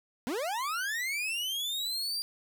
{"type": "linear sweep", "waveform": "40% pulse", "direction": "up", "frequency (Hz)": [220, 4800], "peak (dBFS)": -30, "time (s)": [0.27, 2.22], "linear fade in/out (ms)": 0, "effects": []}